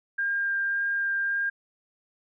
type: tone with vibrato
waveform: sine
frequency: 1602 Hz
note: G6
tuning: 37 cents sharp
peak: -24 dBFS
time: 0.18-1.5 s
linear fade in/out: 10 ms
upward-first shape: sine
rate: 1.8 Hz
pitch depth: 8 cents each way
effects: none